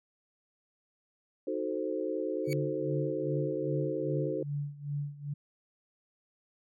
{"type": "chord", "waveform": "sine", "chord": "D# diminished seventh", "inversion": "none", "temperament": "equal", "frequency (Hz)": [311.1, 370, 440, 523.3], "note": ["D#4", "F#4", "A4", "C5"], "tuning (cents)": [0, 0, 0, 0], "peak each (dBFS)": -36, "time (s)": [1.47, 4.43], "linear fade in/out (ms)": 5}
{"type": "tone with exponential growth", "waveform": "sawtooth", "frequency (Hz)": 2257, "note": "C#7", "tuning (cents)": 31, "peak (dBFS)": -31, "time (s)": [2.44, 2.53], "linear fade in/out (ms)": 0, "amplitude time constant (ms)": 19}
{"type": "tone with tremolo", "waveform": "sine", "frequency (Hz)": 144.4, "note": "D3", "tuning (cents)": -29, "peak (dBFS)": -30, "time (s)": [2.47, 5.34], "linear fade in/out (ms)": 10, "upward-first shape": "sine", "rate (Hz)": 2.5, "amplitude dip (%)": 85}
{"effects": []}